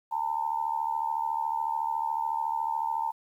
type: tone with amplitude modulation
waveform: sine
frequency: 903 Hz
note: A5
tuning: 45 cents sharp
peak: -23 dBFS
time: 0.11-3.12 s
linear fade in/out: 20 ms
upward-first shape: sine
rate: 73.9 Hz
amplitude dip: 85%
effects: 10-bit